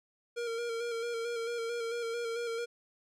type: tone with vibrato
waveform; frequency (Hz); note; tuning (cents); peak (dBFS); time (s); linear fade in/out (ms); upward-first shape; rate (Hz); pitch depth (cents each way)
square; 466.2; A#4; 0; -34; 0.36-2.66; 20; square; 4.5; 29
effects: low-pass 8000 Hz 12 dB/octave